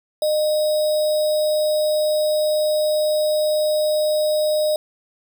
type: tone with sample-and-hold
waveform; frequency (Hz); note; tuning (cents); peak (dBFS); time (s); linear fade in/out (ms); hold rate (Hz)
sine; 611; D#5; -32; -16; 0.22-4.76; 2; 4410
effects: none